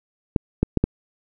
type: clicks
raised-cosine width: 3 ms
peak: -4 dBFS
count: 4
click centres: 0.362 / 0.63 / 0.773 / 0.84 s
effects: none